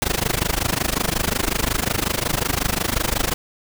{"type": "noise with amplitude modulation", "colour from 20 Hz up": "pink", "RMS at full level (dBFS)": -18, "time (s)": [0.02, 3.34], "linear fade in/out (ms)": 0, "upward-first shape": "sine", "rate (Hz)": 25.5, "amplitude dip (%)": 95, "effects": []}